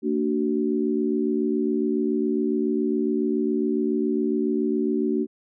sine tone cluster, 227.6 / 294.8 / 374.8 Hz, A#3 / D4 / F#4, -41 / +7 / +22 cents, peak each -25 / -25 / -25 dBFS, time 0.02-5.27 s, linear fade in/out 50 ms, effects none

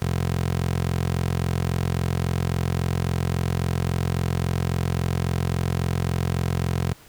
15% pulse tone with high-pass filter, 43.65 Hz, F1, in tune, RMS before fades -24 dBFS, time 0.02-6.93 s, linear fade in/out 0 ms, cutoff 100 Hz, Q 1.5, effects pink hiss -50 dBFS RMS until 7.08 s

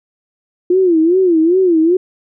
sine tone with vibrato, 346.8 Hz, F4, 12 cents flat, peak -8 dBFS, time 0.7-1.97 s, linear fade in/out 5 ms, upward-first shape sine, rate 2.5 Hz, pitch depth 160 cents each way, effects none

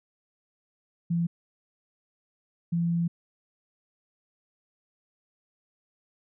sine tone bursts at uneven times, 169.7 Hz, F3, 49 cents flat, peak -23 dBFS, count 2, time 1.1-1.27 / 2.72-3.08 s, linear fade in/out 10 ms, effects none

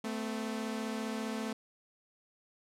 sawtooth tone pair together, 220 / 255 Hz, A3 / C4, 0 / -44 cents, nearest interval minor third, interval 256 cents, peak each -32 / -36 dBFS, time 0.04-1.53 s, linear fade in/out 5 ms, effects low-pass 11000 Hz 12 dB/octave

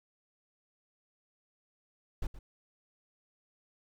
brown noise with echo, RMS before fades -32 dBFS, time 2.22-2.27 s, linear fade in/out 5 ms, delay 120 ms, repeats 1, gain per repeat -14 dB, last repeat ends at 2.39 s, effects none

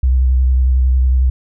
sine tone with vibrato, 64 Hz, C2, 38 cents flat, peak -9 dBFS, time 0.03-1.3 s, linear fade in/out 5 ms, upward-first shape square, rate 11 Hz, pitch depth 26 cents each way, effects none

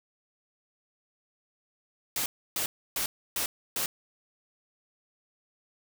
white noise bursts, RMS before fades -30 dBFS, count 5, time 2.16-3.86 s, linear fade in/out 2 ms, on 100 ms, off 300 ms, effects none

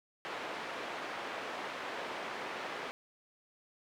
pink band-pass noise, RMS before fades -41 dBFS, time 0.25-2.91 s, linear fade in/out 0 ms, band 470 to 2500 Hz, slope 12 dB/octave, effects none

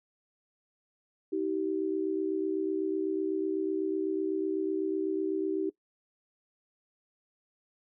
sine tone pair together, 317.1 / 385.1 Hz, D#4 / G4, +33 / -31 cents, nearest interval minor third, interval 336 cents, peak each -31 / -30 dBFS, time 1.32-5.7 s, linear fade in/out 10 ms, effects noise-tail reverb RT60 0.1 s tail -19 dB re dry

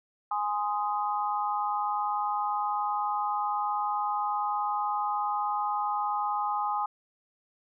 sine chord, Ab major, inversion none, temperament just, 830.6 / 1038.3 / 1245.9 Hz, Ab5 / C6 / Eb6, 0 / -14 / +2 cents, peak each -29 / -33 / -32 dBFS, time 0.31-6.86 s, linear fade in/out 5 ms, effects none

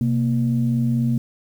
sine tone pair together, 128.65 / 232.7 Hz, C3 / A#3, -29 / -3 cents, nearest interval minor seventh, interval 1026 cents, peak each -19 dBFS, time 0.01-1.18 s, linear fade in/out 2 ms, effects tanh soft clip ceiling -10 dBFS + 8-bit

